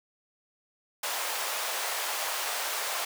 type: high-pass noise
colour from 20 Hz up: pink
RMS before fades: -32 dBFS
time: 1.03-3.05 s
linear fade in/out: 5 ms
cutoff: 580 Hz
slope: 24 dB/octave
effects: none